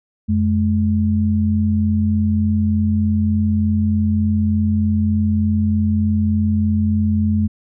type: tone pair together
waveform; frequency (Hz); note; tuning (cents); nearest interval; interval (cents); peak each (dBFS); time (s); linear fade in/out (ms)
sine; 89.47 / 212.8; F2 / G#3; +42 / +42; octave + minor third; 1500; -17 / -16; 0.28-7.48; 20
effects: none